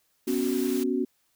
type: noise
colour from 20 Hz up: white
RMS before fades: -39 dBFS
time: 0.27-0.84 s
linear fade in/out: 10 ms
type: chord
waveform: sine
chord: B suspended second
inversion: none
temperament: just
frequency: 246.9 / 277.8 / 370.4 Hz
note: B3 / C#4 / F#4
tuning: 0 / +4 / +2 cents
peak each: -28 dBFS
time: 0.27-1.05 s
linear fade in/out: 10 ms
effects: white hiss -70 dBFS RMS until 1.35 s